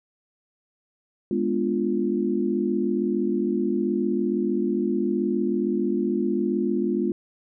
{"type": "chord", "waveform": "sine", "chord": "G# diminished seventh", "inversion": "none", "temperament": "equal", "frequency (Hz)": [207.7, 246.9, 293.7, 349.2], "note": ["G#3", "B3", "D4", "F4"], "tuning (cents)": [0, 0, 0, 0], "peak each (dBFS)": [-26, -27, -30, -25], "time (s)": [1.31, 7.12], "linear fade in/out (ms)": 2, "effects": []}